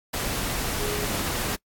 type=tone in noise; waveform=sine; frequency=415.3 Hz; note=G#4; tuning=in tune; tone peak=-30 dBFS; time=0.79-1.06 s; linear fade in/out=10 ms; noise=pink; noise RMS=-28 dBFS; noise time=0.13-1.56 s; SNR=-5 dB; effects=noise-tail reverb RT60 0.1 s tail -24 dB re dry + AAC 64 kbps